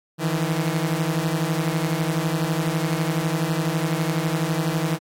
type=beating tone pair; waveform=sawtooth; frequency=155.1 / 167.1 Hz; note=D#3 / E3; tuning=-5 / +24 cents; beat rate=12 Hz; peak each=-20 dBFS; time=0.18-4.99 s; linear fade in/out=50 ms; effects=AAC 64 kbps